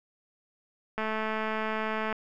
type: click train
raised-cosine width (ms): 0.5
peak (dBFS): -17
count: 251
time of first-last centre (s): 0.98-2.127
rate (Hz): 218
effects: none